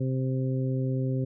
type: harmonic tone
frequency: 130.8 Hz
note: C3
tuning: in tune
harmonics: 1 / 2 / 3 / 4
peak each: -26 / -32 / -36 / -38 dBFS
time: 0-1.25 s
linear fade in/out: 10 ms
effects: none